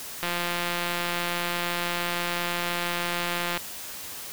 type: click train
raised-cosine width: 0.3 ms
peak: -12 dBFS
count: 583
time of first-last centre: 0.23-3.575 s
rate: 174 Hz
effects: white hiss -38 dBFS RMS until 4.32 s